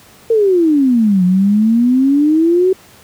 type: exponential two-way sweep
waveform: sine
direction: down then up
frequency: 465.7 to 178.1 to 381.5 Hz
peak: -8 dBFS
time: 0.3-2.73 s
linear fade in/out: 5 ms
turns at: 1.24 s
effects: pink hiss -43 dBFS RMS until 3.03 s + high-pass 80 Hz 12 dB/octave